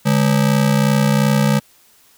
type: ring-modulated tone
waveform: square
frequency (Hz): 176.6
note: F3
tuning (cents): +20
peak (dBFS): -10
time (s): 0.05-1.6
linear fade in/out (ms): 20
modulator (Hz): 31.4
effects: white hiss -52 dBFS RMS until 2.17 s